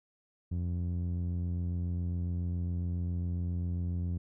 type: tone with low-pass filter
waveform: sawtooth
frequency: 87.31 Hz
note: F2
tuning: in tune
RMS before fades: -33 dBFS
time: 0.51-4.18 s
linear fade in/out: 10 ms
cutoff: 180 Hz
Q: 0.92
effects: none